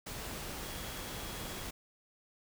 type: tone in noise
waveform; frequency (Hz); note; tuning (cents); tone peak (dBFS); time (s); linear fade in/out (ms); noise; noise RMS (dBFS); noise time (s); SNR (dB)
sine; 3322; G#7; 0; -53; 0.63-1.65; 10; pink; -42; 0.06-1.71; -14
effects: none